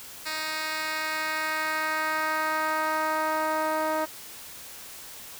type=tone with band-pass filter sweep; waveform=10% pulse; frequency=312.6 Hz; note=D#4; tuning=8 cents sharp; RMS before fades=-28 dBFS; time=0.25-4.06 s; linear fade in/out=20 ms; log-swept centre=3700 to 670 Hz; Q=1; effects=white hiss -43 dBFS RMS until 5.39 s